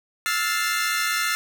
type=chord; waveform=sawtooth; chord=F major seventh; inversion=third; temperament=equal with one note detuned; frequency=1318.5 / 1414 / 1760 / 2093 Hz; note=E6 / F6 / A6 / C7; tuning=0 / +21 / 0 / 0 cents; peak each=-24 dBFS; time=0.26-1.35 s; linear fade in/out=0 ms; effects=none